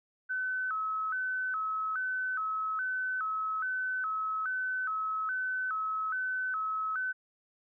sine tone with vibrato, 1396.9 Hz, F6, in tune, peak -30 dBFS, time 0.29-7.13 s, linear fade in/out 20 ms, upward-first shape square, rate 1.2 Hz, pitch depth 140 cents each way, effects none

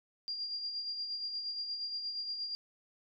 sine tone with tremolo, 4787 Hz, D8, 32 cents sharp, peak -34 dBFS, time 0.28-2.55 s, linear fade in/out 0 ms, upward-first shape sine, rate 8.5 Hz, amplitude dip 45%, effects none

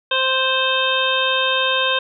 harmonic tone, 523.3 Hz, C5, in tune, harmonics 1 / 2 / 3 / 5 / 6 / 7, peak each -23 / -23 / -23 / -23 / -23 / -23 dBFS, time 0.11-1.99 s, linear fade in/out 5 ms, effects none

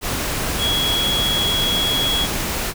sine tone in noise, 3333 Hz, G#7, 5 cents sharp, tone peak -18 dBFS, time 0.58-2.28 s, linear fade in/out 50 ms, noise pink, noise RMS -23 dBFS, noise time 0.01-2.74 s, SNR +2 dB, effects none

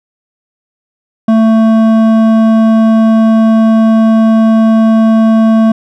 sine tone with hard clipping, 222.5 Hz, A3, 20 cents sharp, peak -6 dBFS, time 1.28-5.72 s, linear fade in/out 5 ms, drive 10 dB, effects none

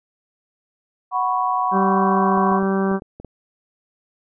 sine chord, F# suspended fourth, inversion none, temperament equal, 740 / 987.8 / 1108.7 Hz, F#5 / B5 / C#6, 0 / 0 / 0 cents, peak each -22 dBFS, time 1.11-2.61 s, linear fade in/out 50 ms
harmonic tone, 193.6 Hz, G3, 21 cents flat, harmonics 1 / 2 / 3 / 4 / 5 / 6 / 7 / 8, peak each -19 / -22 / -30 / -30 / -32 / -30 / -37 / -33 dBFS, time 1.71-3 s, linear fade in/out 50 ms
clicks, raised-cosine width 2 ms, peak -23 dBFS, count 7, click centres 2.375 / 2.517 / 2.629 / 2.914 / 3.021 / 3.2 / 3.247 s
effects none

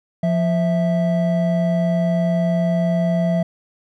triangle tone pair together, 174.02 / 657 Hz, F3 / E5, -6 / -6 cents, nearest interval octave + major seventh, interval 2300 cents, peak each -15 / -19 dBFS, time 0.23-3.43 s, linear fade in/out 5 ms, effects none

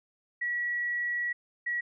sine tone pair in turn, 1929 / 1922.1 Hz, B6 / B6, -41 / -47 cents, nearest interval unison, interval 6 cents, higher first, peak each -28 dBFS, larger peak neither, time 0.41-1.33 / 1.66-1.81 s, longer first, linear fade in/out 10 ms, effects none

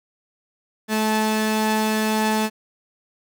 sawtooth tone pair together, 216.8 / 869 Hz, A3 / A5, -25 / -22 cents, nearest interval 2 octaves, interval 2403 cents, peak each -16 / -21 dBFS, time 0.88-2.5 s, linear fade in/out 50 ms, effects none

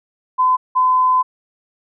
sine tone pair in turn, 1018 / 1018 Hz, C6 / C6, -48 / -48 cents, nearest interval unison, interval 0 cents, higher neither, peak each -11 dBFS, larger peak neither, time 0.38-0.57 / 0.75-1.23 s, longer second, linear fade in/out 20 ms, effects none

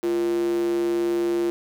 square tone with high-pass filter, 69.3 Hz, C#2, in tune, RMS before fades -23 dBFS, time 0.03-1.5 s, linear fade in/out 0 ms, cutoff 350 Hz, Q 8.2, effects none

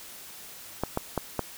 clicks, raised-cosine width 1 ms, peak -12 dBFS, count 4, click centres 0.836 / 0.974 / 1.177 / 1.393 s, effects white hiss -45 dBFS RMS until 1.57 s

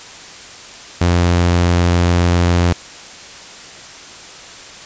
sawtooth tone, 87.31 Hz, F2, in tune, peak -7 dBFS, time 1.01-2.73 s, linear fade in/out 5 ms, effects white hiss -35 dBFS RMS until 4.85 s + resampled to 16000 Hz

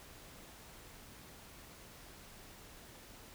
silence, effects pink hiss -55 dBFS RMS until 3.34 s

